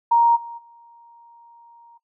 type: tone with level steps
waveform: sine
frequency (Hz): 936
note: A#5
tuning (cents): +7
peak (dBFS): -12 / -32 / -46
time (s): 0.11-1.98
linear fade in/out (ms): 10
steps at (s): 0.35 / 0.57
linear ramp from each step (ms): 20
effects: noise-tail reverb RT60 0.1 s tail -17 dB re dry